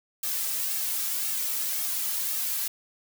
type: noise with flanger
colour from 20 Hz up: blue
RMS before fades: -29 dBFS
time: 0.23-2.68 s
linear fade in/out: 5 ms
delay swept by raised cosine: 2 to 2.84 ms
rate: 1.9 Hz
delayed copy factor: -0.75
effects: none